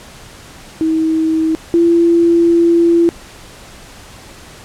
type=tone pair in turn; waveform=sine; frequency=319.8 / 338.8 Hz; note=D#4 / E4; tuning=+48 / +48 cents; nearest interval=minor second; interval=100 cents; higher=second; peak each=-11 / -7 dBFS; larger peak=second; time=0.81-1.55 / 1.74-3.09 s; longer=second; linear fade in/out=0 ms; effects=pink hiss -37 dBFS RMS until 4.64 s + low-pass 10000 Hz 12 dB/octave